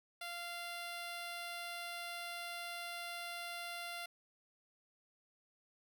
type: tone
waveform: 10% pulse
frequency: 693 Hz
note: F5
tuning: 14 cents flat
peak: -34 dBFS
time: 0.21-4.06 s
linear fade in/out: 5 ms
effects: none